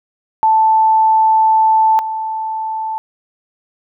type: tone pair in turn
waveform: sine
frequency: 880 / 880 Hz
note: A5 / A5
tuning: 0 / 0 cents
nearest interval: unison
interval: 0 cents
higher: neither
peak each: -8 / -18 dBFS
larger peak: first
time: 0.43-1.99 / 1.99-2.98 s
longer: first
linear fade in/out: 0 ms
effects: none